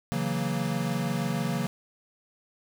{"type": "chord", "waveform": "square", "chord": "F# dominant seventh", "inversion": "second", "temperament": "equal", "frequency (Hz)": [138.59, 164.81, 185, 233.1], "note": ["C#3", "E3", "F#3", "A#3"], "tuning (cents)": [0, 0, 0, 0], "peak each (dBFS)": -33, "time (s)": [0.12, 1.67], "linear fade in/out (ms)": 0, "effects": []}